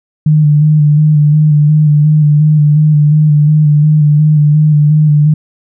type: tone with vibrato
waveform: sine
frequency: 150.7 Hz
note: D3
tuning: 45 cents sharp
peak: -4 dBFS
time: 0.26-5.34 s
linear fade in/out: 5 ms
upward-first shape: square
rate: 2.8 Hz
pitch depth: 27 cents each way
effects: none